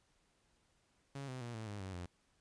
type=tone with pitch steps; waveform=sawtooth; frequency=138.59 / 128.56 / 119.26 / 110.64 / 102.63 / 95.21 / 88.32 Hz; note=C#3 / C3 / A#2 / A2 / G#2 / G2 / F2; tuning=0 / -30 / +40 / +10 / -20 / -50 / +20 cents; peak=-39 dBFS; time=1.15-2.06 s; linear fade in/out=5 ms; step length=130 ms; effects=pink hiss -75 dBFS RMS until 2.4 s + resampled to 22050 Hz